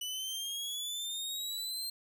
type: exponential sweep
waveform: sawtooth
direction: up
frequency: 2960 to 4186 Hz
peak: -33 dBFS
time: 0.01-1.9 s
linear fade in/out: 5 ms
effects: none